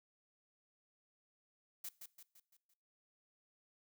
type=noise with echo; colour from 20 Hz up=blue; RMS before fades=-45 dBFS; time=1.84-1.89 s; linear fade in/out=5 ms; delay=170 ms; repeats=5; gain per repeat=-6 dB; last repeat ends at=2.74 s; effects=noise-tail reverb RT60 0.5 s tail -21 dB re dry